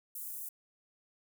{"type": "high-pass noise", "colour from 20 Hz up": "white", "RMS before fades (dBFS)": -42, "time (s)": [0.15, 0.49], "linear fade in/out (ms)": 5, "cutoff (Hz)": 9000, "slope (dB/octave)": 24, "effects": []}